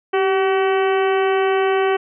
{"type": "harmonic tone with a mistuned harmonic", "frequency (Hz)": 380, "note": "F#4", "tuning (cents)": 46, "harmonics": [1, 2, 3, 4, 5, 6, 7, 8], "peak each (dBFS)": [-16, -22, -26, -28, -30, -32, -33, -34], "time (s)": [0.13, 1.97], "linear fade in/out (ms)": 10, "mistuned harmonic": 1, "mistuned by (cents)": 35, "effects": []}